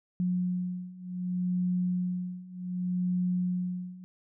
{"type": "beating tone pair", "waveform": "sine", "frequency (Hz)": [180, 180.66], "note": ["F#3", "F#3"], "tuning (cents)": [-47, -41], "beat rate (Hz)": 0.66, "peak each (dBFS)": [-32, -30], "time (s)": [0.2, 4.04], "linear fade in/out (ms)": 0, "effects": []}